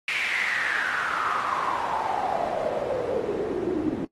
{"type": "noise with band-pass filter sweep", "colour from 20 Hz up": "pink", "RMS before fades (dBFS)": -27, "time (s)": [0.08, 4.05], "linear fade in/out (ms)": 2, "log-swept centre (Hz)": [2400, 290], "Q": 6.4, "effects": ["noise-tail reverb RT60 0.1 s tail -18 dB re dry", "AAC 32 kbps"]}